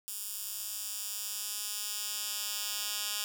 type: tone with high-pass filter sweep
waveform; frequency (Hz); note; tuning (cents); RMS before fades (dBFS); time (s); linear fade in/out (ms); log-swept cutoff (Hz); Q
10% pulse; 207.7; G#3; 0; -37; 0.08-3.24; 0; 8500 to 3600; 0.72
effects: none